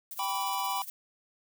violet noise with tremolo, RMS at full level -39 dBFS, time 0.11-0.9 s, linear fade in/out 0 ms, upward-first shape sine, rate 17 Hz, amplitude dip 75%
square chord, G major, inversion none, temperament equal with one note detuned, 784 / 987.8 / 1149.8 Hz, G5 / B5 / D6, 0 / 0 / -37 cents, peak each -35 / -33 / -38 dBFS, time 0.19-0.82 s, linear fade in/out 2 ms
effects none

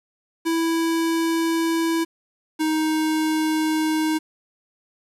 square tone pair in turn, 329.6 / 313 Hz, E4 / D#4, 0 / +10 cents, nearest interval minor second, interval 90 cents, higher first, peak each -20 dBFS, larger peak neither, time 0.45-2.05 / 2.59-4.19 s, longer neither, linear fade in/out 20 ms, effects resampled to 32000 Hz + 8-bit

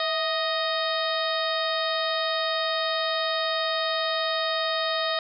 harmonic tone with a mistuned harmonic, 623 Hz, D#5, 2 cents sharp, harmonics 1 / 2 / 3 / 4 / 5 / 6 / 7 / 8, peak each -28 / -30 / -32 / -40 / -37 / -30 / -36 / -39 dBFS, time 0-5.19 s, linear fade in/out 2 ms, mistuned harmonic 1, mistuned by +70 cents, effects none

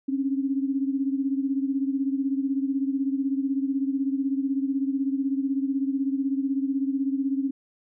sine beating tone pair, 269.3 / 285.3 Hz, C#4 / C#4, -50 / +50 cents, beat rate 16 Hz, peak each -24 / -29 dBFS, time 0.08-7.51 s, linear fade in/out 10 ms, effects none

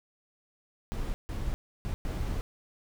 brown noise bursts at uneven times, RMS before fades -32 dBFS, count 4, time 0.92-1.14 / 1.29-1.54 / 1.85-1.94 / 2.05-2.41 s, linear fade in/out 0 ms, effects none

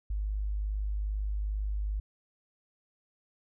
sine tone, 51.2 Hz, G#1, 24 cents flat, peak -29 dBFS, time 0.1-2 s, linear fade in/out 5 ms, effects none

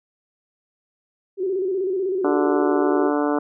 sine tone with vibrato, 378 Hz, F#4, 37 cents sharp, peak -20 dBFS, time 1.37-3.12 s, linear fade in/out 50 ms, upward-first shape square, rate 16 Hz, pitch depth 68 cents each way
harmonic tone, 146.83 Hz, D3, in tune, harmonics 2 / 3 / 4 / 5 / 6 / 7 / 8 / 9 / 10, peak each -21 / -25 / -27 / -29 / -31 / -32 / -33 / -34 / -35 dBFS, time 2.24-3.39 s, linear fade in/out 5 ms
effects none

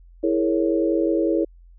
sine chord, A# half-diminished seventh, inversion second, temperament equal, 329.6 / 415.3 / 466.2 / 554.4 Hz, E4 / G#4 / A#4 / C#5, 0 / 0 / 0 / 0 cents, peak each -20 / -25 / -26 / -25 dBFS, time 0.23-1.45 s, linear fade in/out 10 ms, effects added 43 Hz sine -45 dBFS peak until 1.78 s

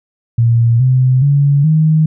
sine tone with pitch steps, 116.7 / 128.74 / 142.02 / 156.68 Hz, A#2 / C3 / C#3 / D#3, +2 / -28 / +42 / +12 cents, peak -7 dBFS, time 0.38-2.06 s, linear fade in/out 5 ms, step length 420 ms, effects none

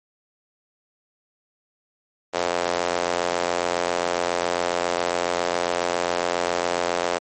sawtooth tone with high-pass filter, 87.31 Hz, F2, in tune, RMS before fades -24 dBFS, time 2.33-7.19 s, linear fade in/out 20 ms, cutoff 550 Hz, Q 1.7, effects MP3 32 kbps

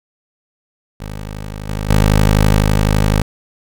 15% pulse tone with level steps, 51.91 Hz, G#1, in tune, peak -19 / -13 / -3 / -5 dBFS, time 1-3.22 s, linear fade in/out 5 ms, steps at 1.69 / 1.89 / 2.61 s, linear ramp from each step 5 ms, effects none

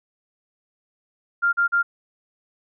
sine tone bursts, 1396.9 Hz, F6, in tune, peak -16 dBFS, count 3, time 1.42-1.83 s, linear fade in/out 20 ms, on 110 ms, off 40 ms, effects none

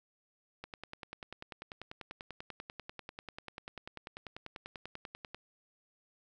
click train, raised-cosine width 0.3 ms, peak -27 dBFS, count 49, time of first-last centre 0.64-5.346 s, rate 10.2 Hz, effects none

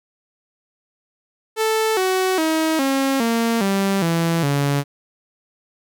sawtooth tone with pitch steps, 440 / 374.3 / 318.4 / 270.9 / 230.4 / 196 / 166.73 / 141.83 Hz, A4 / F#4 / D#4 / C#4 / A#3 / G3 / E3 / C#3, 0 / +20 / +40 / -40 / -20 / 0 / +20 / +40 cents, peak -13 dBFS, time 1.56-4.84 s, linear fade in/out 50 ms, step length 410 ms, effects none

